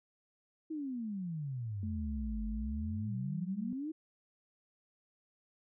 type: exponential two-way sweep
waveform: sine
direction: down then up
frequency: 324.7 to 48.42 to 324.7 Hz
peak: -36 dBFS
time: 0.7-3.92 s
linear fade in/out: 10 ms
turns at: 2.45 s
type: tone with pitch glide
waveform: sine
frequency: 216.1 to 191.41 Hz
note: A3 to G3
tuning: -31 to -41 cents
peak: -38 dBFS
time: 1.83-3.73 s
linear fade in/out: 2 ms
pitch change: -210 cents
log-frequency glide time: 3.06-3.15 s
effects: none